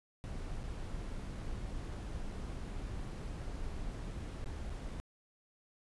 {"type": "noise with dropouts", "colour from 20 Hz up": "brown", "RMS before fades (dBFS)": -41, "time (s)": [0.24, 5], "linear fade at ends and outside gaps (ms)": 0, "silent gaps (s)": [[0.633, 0.638], [4.443, 4.459], [4.695, 4.702]], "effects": ["resampled to 24000 Hz"]}